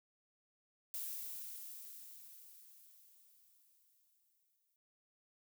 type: noise with exponential decay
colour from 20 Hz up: violet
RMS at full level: -42 dBFS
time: 0.94-4.76 s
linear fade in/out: 1 ms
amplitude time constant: 830 ms
effects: none